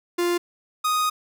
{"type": "tone pair in turn", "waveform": "45% pulse", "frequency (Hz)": [349.2, 1244.4], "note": ["F4", "D#6"], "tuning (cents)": [0, 0], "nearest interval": "octave + minor seventh", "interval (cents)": 2200, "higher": "second", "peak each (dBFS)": -20, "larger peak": "neither", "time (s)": [[0.18, 0.38], [0.84, 1.1]], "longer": "second", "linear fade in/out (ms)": 10, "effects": []}